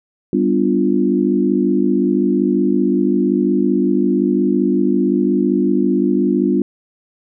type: chord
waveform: sine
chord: G dominant seventh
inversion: none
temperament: equal with one note detuned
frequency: 196 / 248.2 / 293.7 / 349.2 Hz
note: G3 / B3 / D4 / F4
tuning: 0 / +9 / 0 / 0 cents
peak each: -18 dBFS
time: 0.33-6.62 s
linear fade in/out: 2 ms
effects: none